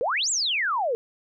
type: exponential two-way sweep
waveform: sine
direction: up then down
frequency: 440 to 7902 to 440 Hz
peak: -22 dBFS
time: 0.01-0.95 s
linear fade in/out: 0 ms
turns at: 0.3 s
effects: none